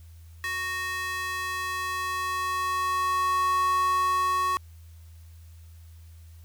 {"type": "tone with high-pass filter sweep", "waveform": "square", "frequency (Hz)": 370, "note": "F#4", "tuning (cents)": 0, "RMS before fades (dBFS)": -27, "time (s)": [0.44, 4.57], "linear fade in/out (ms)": 0, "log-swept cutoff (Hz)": [1600, 1000], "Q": 5, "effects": ["added 82 Hz sine -45 dBFS peak until 6.44 s", "white hiss -62 dBFS RMS until 6.44 s"]}